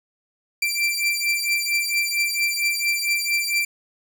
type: beating tone pair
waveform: sawtooth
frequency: 2349 / 2353.4 Hz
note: D7 / D7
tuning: 0 / +3 cents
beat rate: 4.4 Hz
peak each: -20 dBFS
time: 0.62-3.65 s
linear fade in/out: 5 ms
effects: none